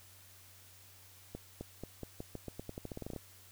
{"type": "accelerating click train", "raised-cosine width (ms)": 2, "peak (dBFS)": -28, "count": 18, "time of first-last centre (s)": [1.35, 3.163], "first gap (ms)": 260, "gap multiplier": 0.87, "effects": ["added 94 Hz sine -62 dBFS peak until 3.51 s", "white hiss -59 dBFS RMS until 3.51 s"]}